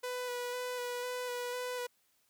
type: tone with vibrato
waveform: sawtooth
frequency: 493.9 Hz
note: B4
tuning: in tune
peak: -32 dBFS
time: 0.03-1.87 s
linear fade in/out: 10 ms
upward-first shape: square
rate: 2 Hz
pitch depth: 15 cents each way
effects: white hiss -73 dBFS RMS until 2.29 s + high-pass 60 Hz 12 dB/octave